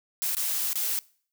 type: noise with dropouts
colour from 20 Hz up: blue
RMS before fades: -28 dBFS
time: 0.22-0.99 s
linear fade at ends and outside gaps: 0 ms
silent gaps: 0.35-0.368 / 0.731-0.756 s
effects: noise-tail reverb RT60 0.5 s tail -23 dB re dry